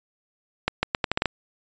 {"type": "accelerating click train", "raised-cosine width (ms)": 0.3, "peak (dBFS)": -5, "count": 8, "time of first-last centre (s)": [0.68, 1.257], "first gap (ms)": 150, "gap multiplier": 0.79, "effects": ["resampled to 16000 Hz"]}